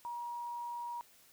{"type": "tone with tanh clipping", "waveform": "triangle", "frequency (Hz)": 953, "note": "A#5", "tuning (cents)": 38, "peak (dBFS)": -38, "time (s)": [0.05, 1.01], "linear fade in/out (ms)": 0, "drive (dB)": 3, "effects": ["white hiss -63 dBFS RMS until 1.32 s"]}